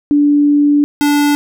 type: tone pair in turn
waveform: sine / square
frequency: 290.9 / 290.9 Hz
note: D4 / D4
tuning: -16 / -16 cents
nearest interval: unison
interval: 0 cents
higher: neither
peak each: -7 / -10 dBFS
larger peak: first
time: 0.11-0.84 / 1.01-1.35 s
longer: first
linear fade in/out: 0 ms
effects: none